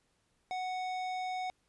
sine tone with hard clipping, 740 Hz, F#5, in tune, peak -36 dBFS, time 0.51-1.5 s, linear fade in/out 0 ms, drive 13 dB, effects pink hiss -75 dBFS RMS until 1.68 s + resampled to 24000 Hz

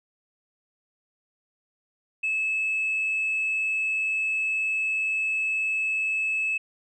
sine tone, 2601 Hz, E7, 24 cents flat, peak -22 dBFS, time 2.23-6.58 s, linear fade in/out 10 ms, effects tanh soft clip ceiling -20 dBFS

